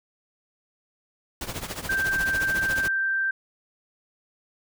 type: noise with tremolo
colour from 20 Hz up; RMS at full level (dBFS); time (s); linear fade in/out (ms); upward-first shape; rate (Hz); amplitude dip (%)
pink; -30; 1.41-2.88; 2; triangle; 14; 85
type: tone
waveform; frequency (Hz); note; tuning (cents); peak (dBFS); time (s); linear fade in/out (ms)
sine; 1568; G6; 0; -22; 1.89-3.31; 5
effects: none